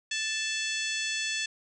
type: harmonic tone with a mistuned harmonic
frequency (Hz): 880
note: A5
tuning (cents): 0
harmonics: 2 / 3 / 4 / 5 / 6 / 7 / 8 / 9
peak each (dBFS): -35 / -34 / -35 / -39 / -42 / -39 / -42 / -42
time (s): 0.11-1.46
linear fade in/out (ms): 5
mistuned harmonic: 4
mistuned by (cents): -47
effects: none